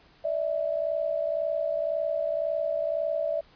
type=tone pair together; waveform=sine; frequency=587 / 648.9 Hz; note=D5 / E5; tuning=-1 / -27 cents; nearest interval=major second; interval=174 cents; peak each=-28 dBFS; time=0.24-3.41 s; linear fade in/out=10 ms; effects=pink hiss -58 dBFS RMS until 3.55 s + resampled to 11025 Hz